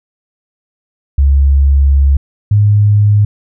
sine tone pair in turn, 69.3 / 103.83 Hz, C#2 / G#2, 0 / 0 cents, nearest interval perfect fifth, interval 700 cents, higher second, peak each -5 dBFS, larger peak neither, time 1.18-2.17 / 2.51-3.25 s, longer first, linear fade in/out 5 ms, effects none

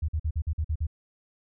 sine tone bursts, 77.9 Hz, D#2, 3 cents sharp, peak -24 dBFS, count 8, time 0.02-0.869 s, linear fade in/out 10 ms, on 65 ms, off 47 ms, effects none

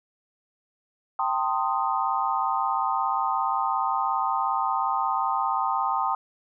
sine chord, A half-diminished seventh, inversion third, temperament equal with one note detuned, 784 / 901.1 / 1046.5 / 1244.5 Hz, G5 / A5 / C6 / Eb6, 0 / +41 / 0 / 0 cents, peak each -28 dBFS, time 1.19-6.15 s, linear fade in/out 2 ms, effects none

